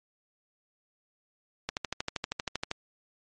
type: click train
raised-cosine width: 0.2 ms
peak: -13 dBFS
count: 14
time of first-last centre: 1.69-2.714 s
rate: 12.7 Hz
effects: MP3 48 kbps